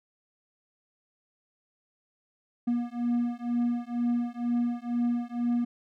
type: beating tone pair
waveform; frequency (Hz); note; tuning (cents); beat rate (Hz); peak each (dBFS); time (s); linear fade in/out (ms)
triangle; 238.5 / 240.6; A#3 / B3; +40 / -45; 2.1; -27; 2.67-5.65; 10
effects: none